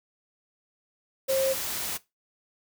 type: tone in noise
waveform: sine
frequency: 534 Hz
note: C5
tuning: 35 cents sharp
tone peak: -22 dBFS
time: 1.28-1.54 s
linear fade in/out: 20 ms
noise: white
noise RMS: -32 dBFS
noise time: 1.28-1.98 s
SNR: +7 dB
effects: noise-tail reverb RT60 0.2 s tail -18 dB re dry